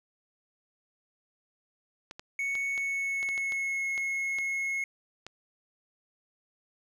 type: clicks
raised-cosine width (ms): 0.2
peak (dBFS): -24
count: 11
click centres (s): 2.111 / 2.195 / 2.553 / 2.778 / 3.229 / 3.289 / 3.378 / 3.522 / 3.978 / 4.386 / 5.266
type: tone with pitch glide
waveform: triangle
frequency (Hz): 2217 to 2173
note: C#7 to C#7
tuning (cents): 0 to -35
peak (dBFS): -27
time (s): 2.39-4.84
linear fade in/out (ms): 2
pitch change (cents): -35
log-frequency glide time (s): 2.68-3.87
effects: none